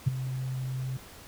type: tone with ADSR envelope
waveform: sine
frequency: 130 Hz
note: C3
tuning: 11 cents flat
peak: -17 dBFS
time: 0.06-0.97 s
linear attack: 17 ms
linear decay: 12 ms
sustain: -13 dB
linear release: 3 ms
effects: pink hiss -49 dBFS RMS until 1.27 s